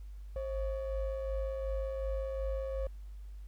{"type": "ring-modulated tone", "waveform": "triangle", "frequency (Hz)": 293.7, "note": "D4", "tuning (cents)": 0, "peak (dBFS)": -28, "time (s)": [0.36, 2.87], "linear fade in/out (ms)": 2, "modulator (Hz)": 241, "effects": ["added 50 Hz sine -43 dBFS peak until 3.47 s", "pink hiss -70 dBFS RMS until 3.47 s"]}